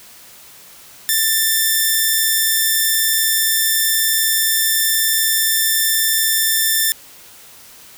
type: tone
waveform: 5% pulse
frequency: 1779 Hz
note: A6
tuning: 19 cents sharp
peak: -3 dBFS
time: 1.09-6.92 s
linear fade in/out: 0 ms
effects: white hiss -42 dBFS RMS until 7.97 s